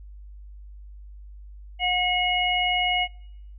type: harmonic tone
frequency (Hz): 724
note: F#5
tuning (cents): -38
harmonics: 1 / 3 / 4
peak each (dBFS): -25 / -25 / -25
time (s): 1.79-3.08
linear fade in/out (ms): 50
effects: noise-tail reverb RT60 0.8 s tail -25 dB re dry + added 50 Hz sine -40 dBFS peak until 3.58 s